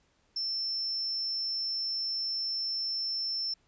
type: tone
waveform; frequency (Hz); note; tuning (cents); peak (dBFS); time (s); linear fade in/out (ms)
sine; 5350; E8; +25; -30; 0.36-3.54; 5
effects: pink hiss -70 dBFS RMS until 3.67 s + resampled to 16000 Hz